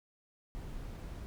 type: noise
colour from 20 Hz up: brown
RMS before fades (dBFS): -43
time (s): 0.55-1.26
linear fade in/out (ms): 0
effects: none